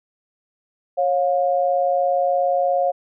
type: tone pair together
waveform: sine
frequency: 548 / 711 Hz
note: C#5 / F5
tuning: -20 / +31 cents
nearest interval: perfect fourth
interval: 451 cents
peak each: -19 dBFS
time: 0.97-2.92 s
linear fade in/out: 20 ms
effects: none